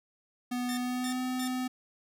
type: tone with pitch glide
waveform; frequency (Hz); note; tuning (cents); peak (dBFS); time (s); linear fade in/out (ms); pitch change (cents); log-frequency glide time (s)
square; 246.9 to 254.3; B3 to C4; 0 to -49; -31; 0.51-1.68; 10; +51; 0.76-1.21
type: tone bursts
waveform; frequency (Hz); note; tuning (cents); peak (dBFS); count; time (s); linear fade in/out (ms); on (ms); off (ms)
10% pulse; 1797; A6; +36; -28; 3; 0.69-1.476; 0; 82; 270
effects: none